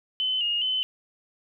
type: tone with vibrato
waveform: sine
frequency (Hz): 2945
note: F#7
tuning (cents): -9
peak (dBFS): -23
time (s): 0.2-0.83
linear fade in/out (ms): 0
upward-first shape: square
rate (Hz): 2.4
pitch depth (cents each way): 55
effects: none